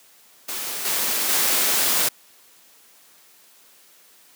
white noise with level steps, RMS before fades -29 / -23 / -20 dBFS, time 0.48-2.09 s, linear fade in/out 10 ms, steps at 0.85 / 1.29 s, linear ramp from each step 5 ms, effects white hiss -53 dBFS RMS until 4.35 s + high-pass 200 Hz 12 dB/octave

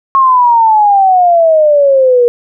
sine exponential sweep, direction down, 1090 to 474.5 Hz, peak -4 dBFS, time 0.15-2.28 s, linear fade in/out 0 ms, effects none

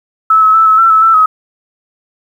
sine tone with pitch steps, 1305 / 1288 / 1318 / 1294 / 1343 / 1302 / 1331 / 1271 Hz, E6 / E6 / E6 / E6 / E6 / E6 / E6 / D#6, -18 / -41 / -1 / -32 / +32 / -22 / +16 / +36 cents, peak -4 dBFS, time 0.3-1.26 s, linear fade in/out 5 ms, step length 120 ms, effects 7-bit

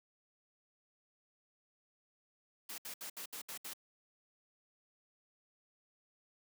white noise bursts, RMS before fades -45 dBFS, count 7, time 2.69-3.735 s, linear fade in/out 5 ms, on 91 ms, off 68 ms, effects high-pass 200 Hz 12 dB/octave

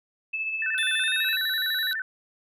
sine tone with tremolo, 2617 Hz, E7, 13 cents flat, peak -25 dBFS, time 0.33-1.36 s, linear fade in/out 10 ms, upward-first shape sine, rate 15 Hz, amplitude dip 40%
sine tone with vibrato, 1646 Hz, G#6, 16 cents flat, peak -27 dBFS, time 0.62-2.02 s, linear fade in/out 2 ms, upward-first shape square, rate 12 Hz, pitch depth 140 cents each way
square tone with pitch glide, 3523 to 3909 Hz, A7 to B7, +1 to -19 cents, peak -27 dBFS, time 0.78-1.93 s, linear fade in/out 0 ms, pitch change +180 cents, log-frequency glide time 0.97-1.32 s
effects none

